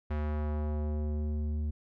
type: tone with low-pass filter sweep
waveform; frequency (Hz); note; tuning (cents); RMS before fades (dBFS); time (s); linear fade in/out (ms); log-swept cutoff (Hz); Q
square; 75.3; D2; +44; -32; 0.1-1.71; 10; 2000 to 180; 0.86
effects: none